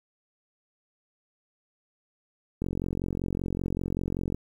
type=click train; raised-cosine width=3 ms; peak=-17 dBFS; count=79; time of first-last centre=2.62-4.346 s; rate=45.2 Hz; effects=9-bit